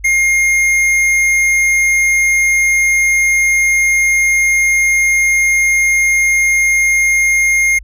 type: tone with tanh clipping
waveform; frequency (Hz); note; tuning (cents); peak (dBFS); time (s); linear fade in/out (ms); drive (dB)
sine; 2130; C7; +30; -11; 0.04-7.79; 10; 13
effects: added 50 Hz sine -31 dBFS peak until 7.83 s